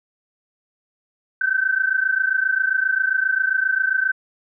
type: tone pair together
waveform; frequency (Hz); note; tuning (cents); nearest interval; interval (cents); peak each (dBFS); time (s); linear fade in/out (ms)
sine; 1524 / 1551.5; G6 / G6; -49 / -18; unison; 31; -20; 1.41-4.12; 5
effects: none